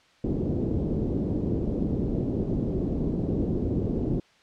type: low-pass noise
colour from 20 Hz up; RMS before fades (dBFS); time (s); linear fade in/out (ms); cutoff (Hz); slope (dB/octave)
white; -27; 0.24-4.2; 2; 370; 24
effects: white hiss -59 dBFS RMS until 4.42 s + low-pass 4000 Hz 12 dB/octave